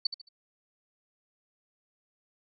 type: tone with echo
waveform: sine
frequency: 4511 Hz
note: C#8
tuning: 29 cents sharp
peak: -23 dBFS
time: 0.05-0.07 s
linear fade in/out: 5 ms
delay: 73 ms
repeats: 3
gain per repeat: -10 dB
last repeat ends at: 0.289 s
effects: none